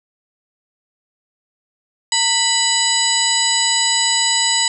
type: harmonic tone with a mistuned harmonic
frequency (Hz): 987.8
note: B5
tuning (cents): 0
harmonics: 1 / 2 / 3 / 4 / 5 / 7 / 8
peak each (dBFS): -24 / -23 / -22 / -21 / -22 / -24 / -19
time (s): 2.12-4.68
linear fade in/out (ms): 2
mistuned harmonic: 1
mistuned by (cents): -140
effects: none